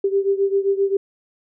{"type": "beating tone pair", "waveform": "sine", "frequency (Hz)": [392, 399.6], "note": ["G4", "G4"], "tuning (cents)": [0, 33], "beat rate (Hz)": 7.6, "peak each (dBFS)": [-18, -21], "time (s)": [0.04, 0.97], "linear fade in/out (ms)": 5, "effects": []}